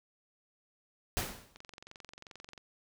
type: noise with exponential decay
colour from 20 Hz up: pink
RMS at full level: -31 dBFS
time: 1.17-1.57 s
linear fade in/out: 0 ms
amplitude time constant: 86 ms
type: click train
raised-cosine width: 0.2 ms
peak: -31 dBFS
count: 24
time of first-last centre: 1.56-2.578 s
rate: 22.6 Hz
effects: none